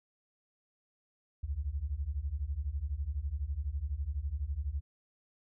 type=beating tone pair; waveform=sine; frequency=64.8 / 76.8 Hz; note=C2 / D#2; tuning=-16 / -22 cents; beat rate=12 Hz; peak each=-36 / -35 dBFS; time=1.43-4.81 s; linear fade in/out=10 ms; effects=none